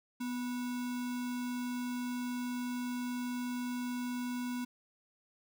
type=tone with sample-and-hold; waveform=sine; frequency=246.9 Hz; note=B3; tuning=in tune; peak=-34 dBFS; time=0.2-4.65 s; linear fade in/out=10 ms; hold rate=1225 Hz; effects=none